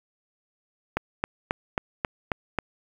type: click train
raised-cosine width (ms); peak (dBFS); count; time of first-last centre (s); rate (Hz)
0.5; -9; 7; 0.97-2.587; 3.71
effects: 7-bit